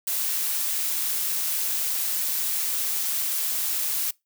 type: noise with amplitude modulation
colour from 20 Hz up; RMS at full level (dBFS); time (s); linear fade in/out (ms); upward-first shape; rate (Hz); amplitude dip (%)
blue; -25; 0.07-4.11; 5; sine; 157; 25
effects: noise-tail reverb RT60 0.2 s tail -24 dB re dry